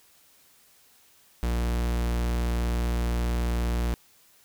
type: tone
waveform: 45% pulse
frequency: 59 Hz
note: A#1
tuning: 22 cents sharp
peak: -24 dBFS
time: 1.43-3.94 s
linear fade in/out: 0 ms
effects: white hiss -59 dBFS RMS until 4.44 s